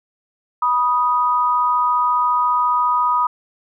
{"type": "tone pair together", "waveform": "sine", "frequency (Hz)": [979, 1244.5], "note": ["B5", "D#6"], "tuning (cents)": [-15, 0], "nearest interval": "major third", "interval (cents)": 415, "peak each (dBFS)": -17, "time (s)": [0.62, 3.27], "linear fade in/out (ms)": 5, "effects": []}